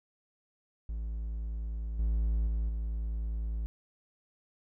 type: tone with level steps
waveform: triangle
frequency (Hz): 55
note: A1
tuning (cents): 0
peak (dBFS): -31 / -24 / -26 / -29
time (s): 0.89-3.66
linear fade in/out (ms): 0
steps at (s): 1.99 / 2.47 / 2.69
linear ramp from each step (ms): 5
effects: none